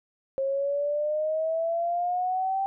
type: exponential sweep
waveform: sine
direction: up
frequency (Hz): 536 to 784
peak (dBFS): -24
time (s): 0.38-2.66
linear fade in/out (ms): 0
effects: none